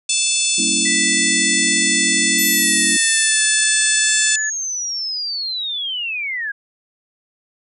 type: harmonic tone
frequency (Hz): 878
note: A5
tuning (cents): -4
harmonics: 3 / 4 / 5 / 6 / 7 / 8 / 9 / 10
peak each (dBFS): -24 / -23 / -26 / -26 / -24 / -24 / -23 / -23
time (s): 0.09-4.36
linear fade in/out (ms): 5
type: chord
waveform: sine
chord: G diminished seventh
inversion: none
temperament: equal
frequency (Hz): 196 / 233.1 / 277.2 / 329.6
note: G3 / Bb3 / Db4 / Fb4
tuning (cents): 0 / 0 / 0 / 0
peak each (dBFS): -28 / -28 / -28 / -27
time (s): 0.58-2.97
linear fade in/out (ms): 5
type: tone with pitch glide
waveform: sine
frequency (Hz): 1975 to 1729.3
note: B6 to A6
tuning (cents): 0 to -30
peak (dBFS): -20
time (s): 0.85-4.5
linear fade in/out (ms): 10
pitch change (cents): -230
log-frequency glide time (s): 2.45-3.43
type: linear sweep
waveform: sine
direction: down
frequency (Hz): 11880 to 1600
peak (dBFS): -21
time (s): 2.38-6.52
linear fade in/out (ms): 10
effects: none